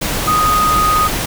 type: tone in noise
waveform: sine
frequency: 1244.5 Hz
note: D#6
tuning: in tune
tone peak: -11 dBFS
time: 0.27-1.08 s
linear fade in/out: 10 ms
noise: pink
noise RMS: -19 dBFS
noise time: 0.01-1.26 s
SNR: +5 dB
effects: none